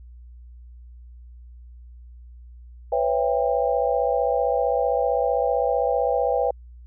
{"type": "chord", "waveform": "sine", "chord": "C# half-diminished seventh", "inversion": "third", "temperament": "just", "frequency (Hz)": [498.9, 554.4, 665.2, 798.3], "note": ["B4", "C#5", "E5", "G5"], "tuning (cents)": [17, 0, 16, 31], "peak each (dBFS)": [-23, -25, -26, -25], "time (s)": [2.92, 6.51], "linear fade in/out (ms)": 5, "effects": ["added 60 Hz sine -41 dBFS peak until 6.86 s"]}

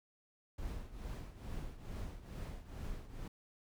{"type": "noise with tremolo", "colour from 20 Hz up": "brown", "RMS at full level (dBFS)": -41, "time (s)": [0.58, 3.28], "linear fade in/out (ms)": 5, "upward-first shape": "triangle", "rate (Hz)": 2.3, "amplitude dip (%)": 80, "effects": []}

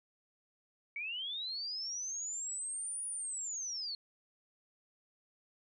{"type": "linear two-way sweep", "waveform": "sine", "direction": "up then down", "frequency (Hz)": [2217, 9740, 4247], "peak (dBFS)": -37, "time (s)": [0.96, 3.95], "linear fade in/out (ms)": 2, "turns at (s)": 3.06, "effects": []}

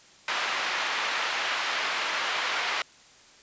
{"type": "band-pass noise", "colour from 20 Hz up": "pink", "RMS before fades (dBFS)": -29, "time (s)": [0.28, 2.82], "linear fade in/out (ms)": 2, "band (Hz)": [1100, 3300], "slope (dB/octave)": 12, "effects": ["white hiss -54 dBFS RMS until 3.42 s", "resampled to 16000 Hz"]}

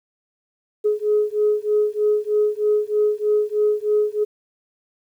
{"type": "beating tone pair", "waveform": "sine", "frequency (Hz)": [419.8, 423], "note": ["G#4", "G#4"], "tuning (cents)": [19, 32], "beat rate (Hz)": 3.2, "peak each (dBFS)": -19, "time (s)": [0.84, 4.25], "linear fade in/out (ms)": 20, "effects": ["tanh soft clip ceiling -9 dBFS", "9-bit"]}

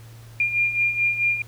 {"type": "beating tone pair", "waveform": "sine", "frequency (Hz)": [2401, 2405.6], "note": ["D7", "D7"], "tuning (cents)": [38, 41], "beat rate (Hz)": 4.6, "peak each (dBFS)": [-26, -20], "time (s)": [0.4, 1.42], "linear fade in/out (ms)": 2, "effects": ["added 114 Hz sine -41 dBFS peak until 1.47 s", "pink hiss -51 dBFS RMS until 1.47 s"]}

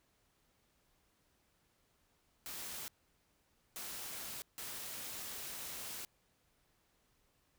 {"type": "noise bursts at uneven times", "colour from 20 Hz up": "white", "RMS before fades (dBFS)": -45, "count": 3, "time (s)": [[2.46, 2.88], [3.76, 4.42], [4.58, 6.05]], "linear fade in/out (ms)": 0, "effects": ["pink hiss -75 dBFS RMS until 7.58 s"]}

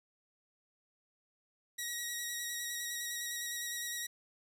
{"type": "tone with vibrato", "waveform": "10% pulse", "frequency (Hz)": 1904, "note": "A#6", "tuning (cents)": 36, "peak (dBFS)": -28, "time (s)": [1.78, 4.07], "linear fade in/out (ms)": 10, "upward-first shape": "square", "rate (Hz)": 9.8, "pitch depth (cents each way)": 16, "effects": ["11-bit"]}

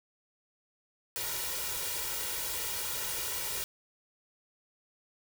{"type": "noise with comb filter", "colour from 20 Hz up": "white", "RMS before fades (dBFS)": -35, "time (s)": [1.16, 3.64], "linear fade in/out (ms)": 0, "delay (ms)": 2.1, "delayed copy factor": 0.75, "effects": []}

